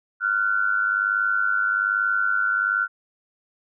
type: tone pair together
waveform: sine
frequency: 1389.8 / 1491 Hz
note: F6 / F#6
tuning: -9 / +13 cents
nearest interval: minor second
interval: 122 cents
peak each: -22 dBFS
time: 0.2-2.88 s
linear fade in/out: 50 ms
effects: none